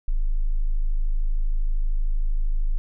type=tone; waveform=sine; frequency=26.47 Hz; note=G#0; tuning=34 cents sharp; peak=-18 dBFS; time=0.08-2.78 s; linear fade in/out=0 ms; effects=none